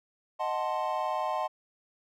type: chord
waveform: triangle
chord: D# diminished seventh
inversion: none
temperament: equal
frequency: 622.3 / 740 / 880 / 1046.5 Hz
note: D#5 / F#5 / A5 / C6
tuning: 0 / 0 / 0 / 0 cents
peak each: -32 dBFS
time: 0.39-1.48 s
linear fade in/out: 20 ms
effects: none